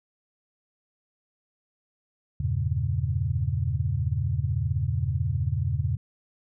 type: chord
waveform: sine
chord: E diminished seventh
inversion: none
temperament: equal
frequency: 82.41 / 98 / 116.54 / 138.59 Hz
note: E2 / G2 / Bb2 / Db3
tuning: 0 / 0 / 0 / 0 cents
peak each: -29 dBFS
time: 2.4-5.97 s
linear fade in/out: 5 ms
effects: none